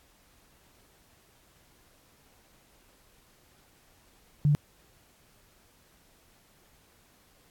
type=tone; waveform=sine; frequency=146.83 Hz; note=D3; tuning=in tune; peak=-19 dBFS; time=4.45-4.55 s; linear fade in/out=0 ms; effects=pink hiss -62 dBFS RMS until 7.5 s + AAC 64 kbps